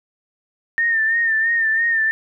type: tone with vibrato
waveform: sine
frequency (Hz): 1813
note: A#6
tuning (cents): -49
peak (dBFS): -15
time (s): 0.78-2.11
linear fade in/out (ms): 0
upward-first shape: sine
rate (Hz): 3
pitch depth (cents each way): 50
effects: none